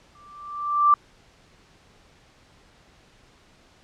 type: tone with exponential growth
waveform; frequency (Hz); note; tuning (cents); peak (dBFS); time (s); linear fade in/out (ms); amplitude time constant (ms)
sine; 1174.7; D6; 0; -11; 0.15-0.94; 2; 170
effects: pink hiss -56 dBFS RMS until 3.83 s + low-pass 6000 Hz 12 dB/octave